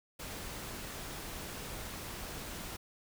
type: noise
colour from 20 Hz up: pink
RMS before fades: -43 dBFS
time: 0.19-2.77 s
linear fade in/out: 10 ms
effects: none